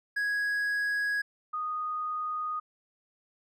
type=tone pair in turn; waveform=triangle / sine; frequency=1661.2 / 1238.7 Hz; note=G#6 / D#6; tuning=0 / -8 cents; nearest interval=perfect fourth; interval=508 cents; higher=first; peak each=-25 / -30 dBFS; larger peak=first; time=0.16-1.22 / 1.53-2.6 s; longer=second; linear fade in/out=10 ms; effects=none